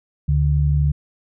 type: tone pair together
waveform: sine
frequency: 72.65 / 145.3 Hz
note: D2 / D3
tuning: -18 / -18 cents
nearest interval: octave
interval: 1200 cents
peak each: -17 dBFS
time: 0.28-0.92 s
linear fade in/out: 10 ms
effects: none